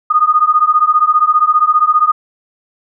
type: beating tone pair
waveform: sine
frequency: 1225 / 1240 Hz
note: D#6 / D#6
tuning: -27 / -6 cents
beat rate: 15 Hz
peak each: -11 dBFS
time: 0.1-2.12 s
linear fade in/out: 10 ms
effects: none